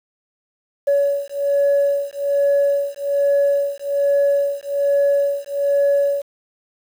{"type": "beating tone pair", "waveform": "sine", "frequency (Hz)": [564, 565.2], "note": ["C#5", "C#5"], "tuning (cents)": [30, 34], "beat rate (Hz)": 1.2, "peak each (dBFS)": -17, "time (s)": [0.87, 6.22], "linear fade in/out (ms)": 10, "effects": ["tanh soft clip ceiling -10 dBFS", "7-bit"]}